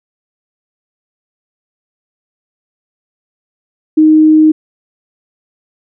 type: tone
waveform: sine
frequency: 311.1 Hz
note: D#4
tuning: in tune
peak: -3 dBFS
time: 3.97-4.52 s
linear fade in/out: 10 ms
effects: none